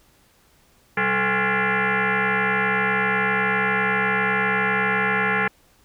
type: tone with frequency modulation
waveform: sine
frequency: 190.4 Hz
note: F#3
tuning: 50 cents sharp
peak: -18 dBFS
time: 0.97-5.48 s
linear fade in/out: 5 ms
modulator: 313 Hz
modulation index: 6.7
effects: pink hiss -58 dBFS RMS until 5.84 s